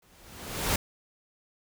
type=noise with exponential growth; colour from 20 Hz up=pink; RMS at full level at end=-24 dBFS; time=0.02-0.76 s; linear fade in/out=5 ms; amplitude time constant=160 ms; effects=none